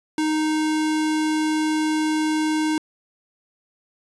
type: tone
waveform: square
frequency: 310.2 Hz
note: D#4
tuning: 5 cents flat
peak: -20 dBFS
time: 0.18-2.78 s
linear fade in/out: 2 ms
effects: resampled to 24000 Hz